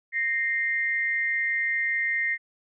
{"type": "tone pair together", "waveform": "sine", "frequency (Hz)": [1849, 2094], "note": ["A#6", "C7"], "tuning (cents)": [-15, 1], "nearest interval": "major second", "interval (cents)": 216, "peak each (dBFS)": -26, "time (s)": [0.12, 2.38], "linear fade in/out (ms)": 50, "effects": []}